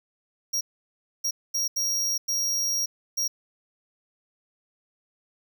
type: tone bursts at uneven times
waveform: 45% pulse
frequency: 5640 Hz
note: F8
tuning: 16 cents sharp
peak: -24 dBFS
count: 6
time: 0.53-0.61 / 1.24-1.31 / 1.54-1.68 / 1.76-2.18 / 2.28-2.86 / 3.17-3.28 s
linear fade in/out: 10 ms
effects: none